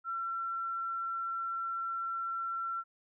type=tone; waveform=sine; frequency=1354 Hz; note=E6; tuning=46 cents sharp; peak=-33 dBFS; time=0.04-2.84 s; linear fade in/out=50 ms; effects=none